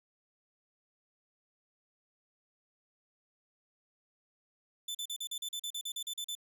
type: tone bursts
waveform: sawtooth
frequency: 3519 Hz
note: A7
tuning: in tune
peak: -33 dBFS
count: 14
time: 4.88-6.352 s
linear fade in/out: 5 ms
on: 68 ms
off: 40 ms
effects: none